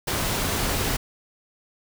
pink noise, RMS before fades -25 dBFS, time 0.07-0.97 s, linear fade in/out 10 ms, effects none

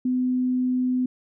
sine tone, 252.9 Hz, B3, 41 cents sharp, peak -20 dBFS, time 0.05-1.06 s, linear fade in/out 5 ms, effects none

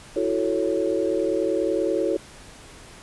sine chord, F# minor seventh, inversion third, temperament equal, 329.6 / 370 / 440 / 554.4 Hz, E4 / F#4 / A4 / C#5, 0 / 0 / 0 / 0 cents, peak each -26 dBFS, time 0.16-2.17 s, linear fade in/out 5 ms, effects pink hiss -45 dBFS RMS until 3.02 s + resampled to 24000 Hz

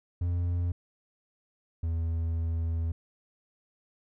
triangle tone pair in turn, 87.31 / 82.41 Hz, F2 / E2, 0 / 0 cents, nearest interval minor second, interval 100 cents, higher first, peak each -24 / -25 dBFS, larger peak first, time 0.21-0.72 / 1.83-2.92 s, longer second, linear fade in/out 5 ms, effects none

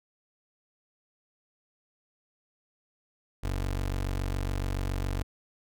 25% pulse tone, 47.13 Hz, F#1, 33 cents sharp, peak -25 dBFS, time 3.43-5.23 s, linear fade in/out 10 ms, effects none

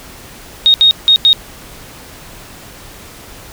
sine tone bursts at uneven times, 3729 Hz, A#7, in tune, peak -4 dBFS, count 4, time 0.66-0.74 / 0.81-0.91 / 1.08-1.16 / 1.25-1.33 s, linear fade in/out 0 ms, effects pink hiss -35 dBFS RMS until 3.52 s

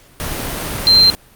sine tone in noise, 4139 Hz, C8, 20 cents flat, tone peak -6 dBFS, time 0.87-1.1 s, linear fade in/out 0 ms, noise pink, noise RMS -23 dBFS, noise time 0.2-1.15 s, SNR +14 dB, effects pink hiss -47 dBFS RMS until 1.35 s + Opus 48 kbps

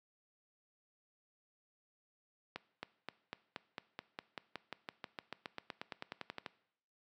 accelerating click train, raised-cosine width 0.3 ms, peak -25 dBFS, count 26, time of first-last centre 2.56-6.462 s, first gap 270 ms, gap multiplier 0.95, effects noise-tail reverb RT60 0.7 s tail -19 dB re dry + high-pass 150 Hz 12 dB/octave

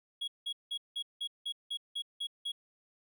triangle tone bursts, 3322 Hz, G#7, in tune, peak -32 dBFS, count 10, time 0.21-2.52 s, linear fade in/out 10 ms, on 69 ms, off 180 ms, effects none

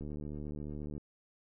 click train, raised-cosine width 3 ms, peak -30 dBFS, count 73, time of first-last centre 0.01-0.979 s, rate 74.3 Hz, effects none

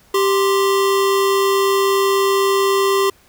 square tone pair together, 392 / 1046.5 Hz, G4 / C6, 0 / 0 cents, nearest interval octave + perfect fourth, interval 1700 cents, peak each -15 / -21 dBFS, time 0.14-3.1 s, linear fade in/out 5 ms, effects pink hiss -52 dBFS RMS until 3.28 s

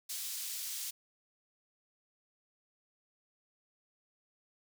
pink high-pass noise, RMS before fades -40 dBFS, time 0.09-0.91 s, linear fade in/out 10 ms, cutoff 4700 Hz, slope 12 dB/octave, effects none

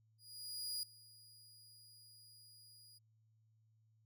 sawtooth tone with ADSR envelope, 4889 Hz, D#8, 31 cents flat, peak -36 dBFS, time 0.18-2.99 s, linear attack 650 ms, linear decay 3 ms, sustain -21 dB, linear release 19 ms, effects added 110 Hz sine -70 dBFS peak until 4.05 s

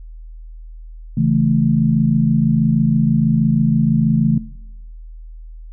sine chord, A major, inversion first, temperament equal, 138.59 / 164.81 / 220 Hz, C#3 / E3 / A3, 0 / 0 / 0 cents, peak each -17 dBFS, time 1.17-4.38 s, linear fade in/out 5 ms, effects noise-tail reverb RT60 0.8 s tail -18 dB re dry + added 40 Hz sine -32 dBFS peak until 5.72 s

